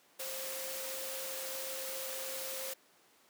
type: tone in noise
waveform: sine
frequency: 529 Hz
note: C5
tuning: 19 cents sharp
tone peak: -44 dBFS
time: 0.19-2.74 s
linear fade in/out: 10 ms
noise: white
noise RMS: -41 dBFS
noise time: 0.19-2.74 s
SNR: -6 dB
effects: pink hiss -65 dBFS RMS until 3.29 s + high-pass 300 Hz 12 dB/octave